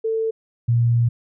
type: tone pair in turn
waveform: sine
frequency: 446 / 118.13 Hz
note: A4 / A#2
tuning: +23 / +23 cents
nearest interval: octave + major seventh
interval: 2300 cents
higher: first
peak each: -19 / -14 dBFS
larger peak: second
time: 0.04-0.31 / 0.68-1.09 s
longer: second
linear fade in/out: 10 ms
effects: none